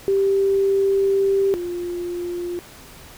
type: tone pair in turn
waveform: sine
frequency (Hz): 392 / 350.8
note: G4 / F4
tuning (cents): 0 / +8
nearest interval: major second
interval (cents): 192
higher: first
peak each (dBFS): -15 / -24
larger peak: first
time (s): 0.08-1.54 / 1.54-2.59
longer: first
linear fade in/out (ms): 0
effects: pink hiss -43 dBFS RMS until 3.17 s